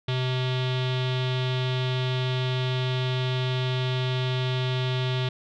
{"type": "tone with low-pass filter", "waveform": "square", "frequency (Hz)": 128.1, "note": "C3", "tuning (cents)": -36, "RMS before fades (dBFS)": -26, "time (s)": [0.08, 5.29], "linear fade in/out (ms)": 5, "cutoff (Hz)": 3500, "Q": 4.7, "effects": []}